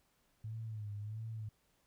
sine tone with vibrato, 107.5 Hz, A2, 40 cents flat, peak -40 dBFS, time 0.44-1.49 s, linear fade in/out 5 ms, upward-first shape sine, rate 1.5 Hz, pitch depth 80 cents each way, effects pink hiss -75 dBFS RMS until 1.86 s

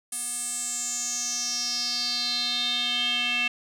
square tone with band-pass filter sweep, 242.5 Hz, B3, 31 cents flat, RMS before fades -28 dBFS, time 0.12-3.48 s, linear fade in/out 5 ms, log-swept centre 9600 to 2700 Hz, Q 6.8, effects none

